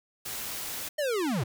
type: noise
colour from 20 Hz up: white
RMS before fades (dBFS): -36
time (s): 0.25-0.89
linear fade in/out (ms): 10
type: linear sweep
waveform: square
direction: down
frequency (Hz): 622.3 to 99.5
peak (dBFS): -27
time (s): 0.98-1.44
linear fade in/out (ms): 10
effects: none